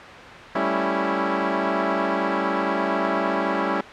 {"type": "chord", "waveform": "10% pulse", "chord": "A dominant seventh", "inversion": "third", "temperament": "equal", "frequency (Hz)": [196, 220, 277.2, 329.6], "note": ["G3", "A3", "C#4", "E4"], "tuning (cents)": [0, 0, 0, 0], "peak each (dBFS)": [-17, -22, -17, -17], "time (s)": [0.55, 3.81], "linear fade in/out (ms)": 5, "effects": ["white hiss -37 dBFS RMS until 3.92 s", "low-pass 2000 Hz 12 dB/octave"]}